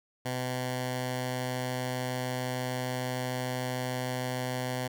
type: tone with notch filter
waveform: 10% pulse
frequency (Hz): 126.7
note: B2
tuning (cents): +45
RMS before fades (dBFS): -33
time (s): 0.25-4.88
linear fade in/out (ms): 10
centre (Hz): 340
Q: 1.9
effects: none